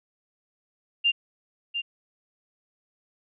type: tone with echo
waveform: sine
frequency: 2794 Hz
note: F7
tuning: in tune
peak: -18 dBFS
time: 1.04-1.12 s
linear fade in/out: 20 ms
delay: 700 ms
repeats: 1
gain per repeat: -8 dB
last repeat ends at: 1.82 s
effects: none